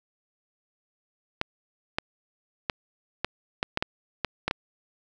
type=clicks; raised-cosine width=0.3 ms; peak=-9 dBFS; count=10; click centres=1.414 / 1.985 / 2.698 / 3.246 / 3.629 / 3.774 / 3.825 / 4.247 / 4.48 / 4.511 s; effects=none